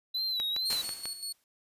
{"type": "tone with vibrato", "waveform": "triangle", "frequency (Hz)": 3969, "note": "B7", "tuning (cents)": 8, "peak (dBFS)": -28, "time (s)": [0.14, 0.82], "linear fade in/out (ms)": 10, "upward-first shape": "sine", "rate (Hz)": 2.3, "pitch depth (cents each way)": 85}
{"type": "click train", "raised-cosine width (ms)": 0.2, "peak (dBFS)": -20, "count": 5, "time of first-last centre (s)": [0.4, 1.056], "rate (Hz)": 6.1}
{"type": "tone with tremolo", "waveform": "25% pulse", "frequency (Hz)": 4381, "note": "C#8", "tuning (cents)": -21, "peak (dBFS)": -30, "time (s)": [0.65, 1.33], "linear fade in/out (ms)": 10, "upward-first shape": "square", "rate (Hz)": 5.2, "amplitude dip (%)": 60}
{"type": "noise with exponential decay", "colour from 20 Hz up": "white", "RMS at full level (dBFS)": -34, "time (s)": [0.7, 1.44], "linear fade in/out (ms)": 1, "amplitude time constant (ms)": 160}
{"effects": ["resampled to 32000 Hz"]}